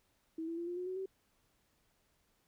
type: tone with pitch steps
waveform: sine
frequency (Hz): 323.5 / 332.6 / 341.9 / 351.6 / 361.4 / 371.6 / 382.1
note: E4 / E4 / F4 / F4 / F#4 / F#4 / G4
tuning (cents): -32 / +16 / -37 / +12 / -41 / +7 / -44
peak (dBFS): -37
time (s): 0.38-1.059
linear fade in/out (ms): 5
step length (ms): 97
effects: pink hiss -75 dBFS RMS until 2.47 s